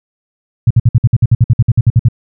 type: tone bursts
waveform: sine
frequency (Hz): 116.54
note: A#2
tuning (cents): 0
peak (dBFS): -3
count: 16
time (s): 0.67-2.086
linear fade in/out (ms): 5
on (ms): 36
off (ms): 56
effects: none